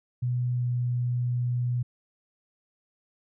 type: tone with pitch glide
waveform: sine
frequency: 123.47 to 122.62 Hz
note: B2 to B2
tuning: 0 to -12 cents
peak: -24 dBFS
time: 0.22-1.83 s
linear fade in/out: 10 ms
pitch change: -12 cents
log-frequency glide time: 0.54-0.65 s
effects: none